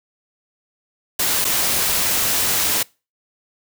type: noise with dropouts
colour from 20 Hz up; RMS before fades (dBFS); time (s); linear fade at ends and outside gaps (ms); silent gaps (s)
white; -19; 1.19-2.83; 5; 1.445-1.45
effects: noise-tail reverb RT60 0.3 s tail -25 dB re dry